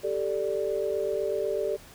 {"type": "chord", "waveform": "sine", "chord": "G suspended second", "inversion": "none", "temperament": "equal", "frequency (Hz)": [392, 440, 587.3], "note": ["G4", "A4", "D5"], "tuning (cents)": [0, 0, 0], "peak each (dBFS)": -30, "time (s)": [0.03, 1.77], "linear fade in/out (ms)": 20, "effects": ["pink hiss -50 dBFS RMS until 1.94 s"]}